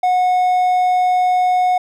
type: tone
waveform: triangle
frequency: 730 Hz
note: F#5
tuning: 24 cents flat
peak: -10 dBFS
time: 0.03-1.78 s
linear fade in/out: 5 ms
effects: none